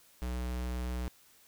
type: tone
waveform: square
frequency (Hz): 61.74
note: B1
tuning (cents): 0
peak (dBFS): -34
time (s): 0.22-1.08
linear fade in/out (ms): 0
effects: white hiss -62 dBFS RMS until 1.47 s